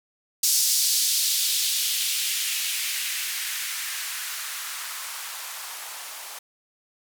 violet noise with band-pass filter sweep, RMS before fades -27 dBFS, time 0.43-6.39 s, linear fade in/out 5 ms, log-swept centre 5300 to 720 Hz, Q 1.5, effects none

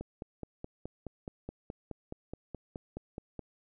click train, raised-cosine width 2 ms, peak -26 dBFS, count 17, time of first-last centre 0.01-3.393 s, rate 4.73 Hz, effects none

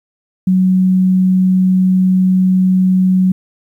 sine tone, 185.9 Hz, F#3, 8 cents sharp, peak -8 dBFS, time 0.47-3.32 s, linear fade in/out 5 ms, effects 8-bit

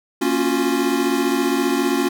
square chord, Gb major seventh, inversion first, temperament equal with one note detuned, 233.1 / 277.2 / 349.2 / 364.3 Hz, Bb3 / Db4 / F4 / Gb4, 0 / 0 / 0 / -27 cents, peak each -26 / -21 / -23 / -26 dBFS, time 0.21-2.09 s, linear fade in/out 10 ms, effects none

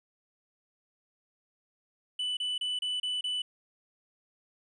triangle tone bursts, 2984 Hz, F#7, 14 cents sharp, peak -28 dBFS, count 6, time 2.19-3.42 s, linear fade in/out 5 ms, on 180 ms, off 30 ms, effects resampled to 24000 Hz

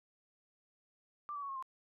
sine tone with pitch steps, 1180 / 1147.1 / 1115.1 / 1083.9 / 1053.7 Hz, D6 / D6 / C#6 / C#6 / C6, +8 / -41 / +10 / -39 / +12 cents, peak -39 dBFS, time 1.29-1.625 s, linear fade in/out 0 ms, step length 67 ms, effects none

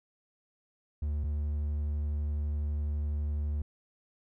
triangle tone pair in turn, 74 / 74 Hz, D2 / D2, +14 / +14 cents, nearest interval unison, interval 0 cents, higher neither, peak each -27 dBFS, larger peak neither, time 1.02-1.24 / 1.24-3.62 s, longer second, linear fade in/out 5 ms, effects none

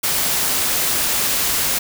white noise, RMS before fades -19 dBFS, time 0.03-1.79 s, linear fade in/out 10 ms, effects none

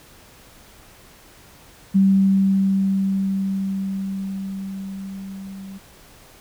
sine tone with level ramp, 193.8 Hz, G3, 20 cents flat, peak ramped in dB -11 to -33 dBFS, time 1.94-5.79 s, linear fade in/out 20 ms, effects pink hiss -48 dBFS RMS until 6.4 s

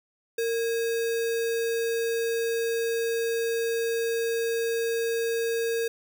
sine tone with sample-and-hold, 460 Hz, A#4, 23 cents flat, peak -24 dBFS, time 0.38-5.88 s, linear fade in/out 5 ms, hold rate 2100 Hz, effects none

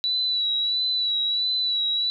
sine tone with vibrato, 3938 Hz, B7, 6 cents flat, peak -21 dBFS, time 0.04-2.1 s, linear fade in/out 0 ms, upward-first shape sine, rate 1.5 Hz, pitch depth 36 cents each way, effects none

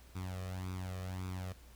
sawtooth tone with flanger, 92.5 Hz, F#2, in tune, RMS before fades -41 dBFS, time 0.15-1.53 s, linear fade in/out 10 ms, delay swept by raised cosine 0.82 to 1.67 ms, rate 1.8 Hz, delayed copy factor +0.7, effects added 60 Hz sine -56 dBFS peak until 1.75 s + pink hiss -62 dBFS RMS until 1.75 s

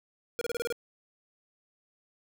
square tone bursts, 474.1 Hz, A#4, 29 cents sharp, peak -30 dBFS, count 7, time 0.39-0.725 s, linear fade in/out 0 ms, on 23 ms, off 29 ms, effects none

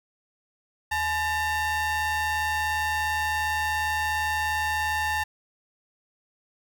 square ring-modulated tone, 466.2 Hz, A#4, in tune, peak -22 dBFS, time 0.91-5.24 s, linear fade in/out 10 ms, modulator 1320 Hz, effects none

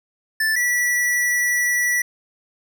square tone pair in turn, 1760 / 1951.9 Hz, A6 / B6, 0 / -21 cents, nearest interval major second, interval 179 cents, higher second, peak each -18 dBFS, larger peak neither, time 0.4-0.56 / 0.56-2.02 s, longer second, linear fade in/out 5 ms, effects none

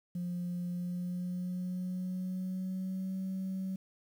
sine tone with pitch glide, 176.7 to 189.38 Hz, F3 to F#3, +21 to +41 cents, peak -32 dBFS, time 0.15-3.76 s, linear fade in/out 5 ms, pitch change +120 cents, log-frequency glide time 0.71-3.15 s, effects tanh soft clip ceiling -31 dBFS + 10-bit

